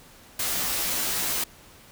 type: noise with comb filter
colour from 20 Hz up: white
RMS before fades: -27 dBFS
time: 0.39-1.44 s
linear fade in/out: 5 ms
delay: 14 ms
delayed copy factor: -1
effects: pink hiss -51 dBFS RMS until 1.91 s